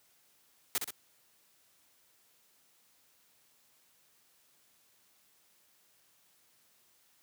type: noise with echo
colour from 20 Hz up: white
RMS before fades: -31 dBFS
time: 0.75-0.78 s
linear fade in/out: 0 ms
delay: 63 ms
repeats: 2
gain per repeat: -5 dB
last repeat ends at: 0.906 s
effects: white hiss -68 dBFS RMS until 7.22 s + high-pass 80 Hz 12 dB/octave